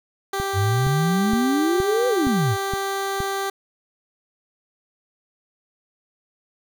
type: tone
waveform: 15% pulse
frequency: 392 Hz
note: G4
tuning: in tune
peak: -17 dBFS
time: 0.33-3.5 s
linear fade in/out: 5 ms
type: click train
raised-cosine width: 5 ms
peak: -16 dBFS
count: 7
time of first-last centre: 0.4-3.204 s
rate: 2.14 Hz
type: exponential two-way sweep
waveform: sine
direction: up then down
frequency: 93.1 to 507 to 93.1 Hz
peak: -18 dBFS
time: 0.53-2.57 s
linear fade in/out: 50 ms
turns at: 2.08 s
effects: none